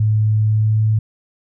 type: tone with pitch glide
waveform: sine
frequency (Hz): 107.7 to 108.89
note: A2 to A2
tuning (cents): -37 to -18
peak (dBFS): -12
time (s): 0-0.99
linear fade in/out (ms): 5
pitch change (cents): +19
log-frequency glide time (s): 0.44-0.84
effects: none